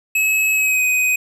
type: tone with pitch glide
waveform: square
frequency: 2575 to 2507 Hz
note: E7 to D#7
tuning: -41 to +12 cents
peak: -15 dBFS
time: 0.15-1.16 s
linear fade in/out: 5 ms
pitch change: -47 cents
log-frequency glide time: 0.53-0.83 s
effects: none